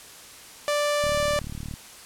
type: tone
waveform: sawtooth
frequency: 587.3 Hz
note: D5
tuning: in tune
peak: -18 dBFS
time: 0.68-1.39 s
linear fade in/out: 0 ms
type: click train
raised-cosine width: 5 ms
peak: -23 dBFS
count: 27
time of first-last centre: 1.04-1.739 s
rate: 37.2 Hz
effects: white hiss -45 dBFS RMS until 2.05 s + low-pass 11000 Hz 12 dB/octave